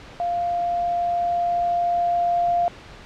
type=tone with level ramp; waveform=sine; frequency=697 Hz; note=F5; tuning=4 cents flat; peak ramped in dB=-21 to -17 dBFS; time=0.2-2.68 s; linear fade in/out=0 ms; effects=pink hiss -42 dBFS RMS until 3.05 s + low-pass 4000 Hz 12 dB/octave